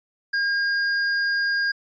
square tone, 1618 Hz, G#6, 46 cents flat, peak -21 dBFS, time 0.33-1.72 s, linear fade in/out 10 ms, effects resampled to 16000 Hz

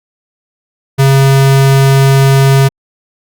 square tone, 136 Hz, C#3, 33 cents flat, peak -5 dBFS, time 0.98-2.69 s, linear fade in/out 20 ms, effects Opus 48 kbps

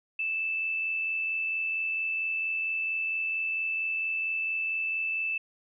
sine tone with amplitude modulation, 2637 Hz, E7, in tune, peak -26 dBFS, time 0.19-5.38 s, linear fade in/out 5 ms, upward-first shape sine, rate 84.4 Hz, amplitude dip 30%, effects none

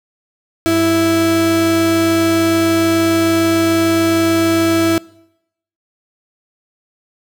35% pulse tone pair together, 98 / 329.6 Hz, G2 / E4, 0 / 0 cents, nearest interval octave + major sixth, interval 2100 cents, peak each -22 / -10 dBFS, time 0.66-4.98 s, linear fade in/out 0 ms, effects noise-tail reverb RT60 0.8 s tail -23 dB re dry

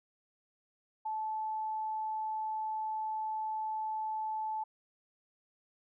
sine tone, 870 Hz, A5, 20 cents flat, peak -33 dBFS, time 1.05-4.64 s, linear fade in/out 10 ms, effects none

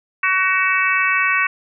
harmonic tone, 376.1 Hz, F#4, 28 cents sharp, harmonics 3 / 4 / 5 / 6 / 7, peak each -21 / -21 / -21 / -21 / -21 dBFS, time 0.23-1.47 s, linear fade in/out 5 ms, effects none

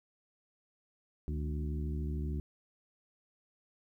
harmonic tone with a mistuned harmonic, 73.2 Hz, D2, 5 cents flat, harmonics 1 / 2 / 3 / 4 / 5, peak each -34 / -40 / -44 / -46 / -48 dBFS, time 1.28-2.4 s, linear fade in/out 0 ms, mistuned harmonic 2, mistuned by +86 cents, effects 12-bit

